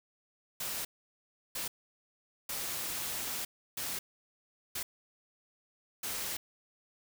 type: noise bursts at uneven times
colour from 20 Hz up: white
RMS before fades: -37 dBFS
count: 6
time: 0.6-0.85 / 1.55-1.68 / 2.49-3.45 / 3.77-3.99 / 4.75-4.83 / 6.03-6.37 s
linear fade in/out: 5 ms
effects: none